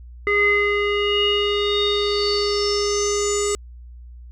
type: tone with low-pass filter sweep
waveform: square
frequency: 410.2 Hz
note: G#4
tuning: 21 cents flat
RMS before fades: -20 dBFS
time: 0.27-3.55 s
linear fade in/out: 0 ms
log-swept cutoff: 1900 to 7700 Hz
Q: 9.1
effects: added 60 Hz sine -37 dBFS peak until 4.31 s